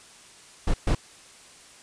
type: noise bursts at uneven times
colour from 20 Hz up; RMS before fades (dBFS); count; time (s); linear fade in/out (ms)
brown; -21; 2; 0.67-0.74 / 0.87-0.95; 5
effects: white hiss -50 dBFS RMS until 1.82 s + resampled to 22050 Hz